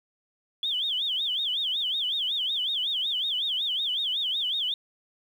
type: tone with vibrato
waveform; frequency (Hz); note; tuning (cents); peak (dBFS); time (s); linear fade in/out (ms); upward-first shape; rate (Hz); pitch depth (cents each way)
sine; 3322; G#7; 0; -25; 0.63-4.74; 2; sine; 5.4; 210
effects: 9-bit